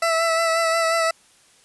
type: tone with vibrato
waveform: 20% pulse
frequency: 659.3 Hz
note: E5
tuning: in tune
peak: -13 dBFS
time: 0.02-1.11 s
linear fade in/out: 5 ms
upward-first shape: sine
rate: 5.6 Hz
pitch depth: 25 cents each way
effects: white hiss -55 dBFS RMS until 1.64 s + resampled to 24000 Hz